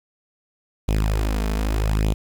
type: tone with flanger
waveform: sawtooth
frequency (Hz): 52.7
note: G#1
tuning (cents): +26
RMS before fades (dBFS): -21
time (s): 0.88-2.14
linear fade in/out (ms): 5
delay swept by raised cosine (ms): 0.29 to 4.59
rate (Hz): 0.82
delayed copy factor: +0.75
effects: 8-bit